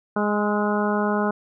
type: harmonic tone with a mistuned harmonic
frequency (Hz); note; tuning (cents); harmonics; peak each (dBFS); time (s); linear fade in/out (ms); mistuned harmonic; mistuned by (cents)
207.7; G#3; 0; 1 / 2 / 3 / 4 / 5 / 6 / 7; -23 / -26 / -28 / -29 / -30 / -31 / -31; 0.16-1.31; 5; 6; +29
effects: none